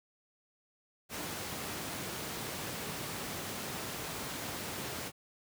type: high-pass noise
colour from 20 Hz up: pink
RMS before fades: -40 dBFS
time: 1.09-5.12 s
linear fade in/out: 50 ms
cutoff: 110 Hz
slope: 12 dB/octave
effects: none